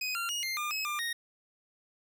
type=tone with pitch steps; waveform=25% pulse; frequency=2508 / 1382 / 2875 / 2101 / 1205 / 2566 / 1195 / 1865 Hz; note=D#7 / F6 / F7 / C7 / D6 / E7 / D6 / A#6; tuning=+13 / -19 / +50 / +7 / +44 / -47 / +30 / 0 cents; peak=-28 dBFS; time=0.01-1.13 s; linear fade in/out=5 ms; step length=140 ms; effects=none